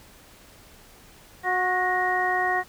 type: harmonic tone with a mistuned harmonic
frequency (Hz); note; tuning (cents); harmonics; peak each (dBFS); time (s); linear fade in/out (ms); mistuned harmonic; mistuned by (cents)
365.1; F#4; -23; 1 / 2 / 3 / 4 / 5; -31 / -25 / -30 / -35 / -25; 1.43-2.64; 50; 5; +43
effects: pink hiss -51 dBFS RMS until 2.68 s